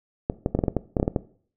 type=clicks; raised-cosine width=2 ms; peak=-8 dBFS; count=12; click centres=0.299 / 0.461 / 0.55 / 0.59 / 0.638 / 0.682 / 0.767 / 0.968 / 0.999 / 1.029 / 1.079 / 1.162 s; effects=noise-tail reverb RT60 0.5 s tail -18 dB re dry